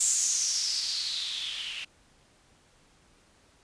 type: noise with low-pass filter sweep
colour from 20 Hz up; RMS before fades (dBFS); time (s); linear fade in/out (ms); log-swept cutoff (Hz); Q
violet; -30; 0-1.85; 10; 7600 to 2700; 6
effects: pink hiss -62 dBFS RMS until 3.63 s + resampled to 22050 Hz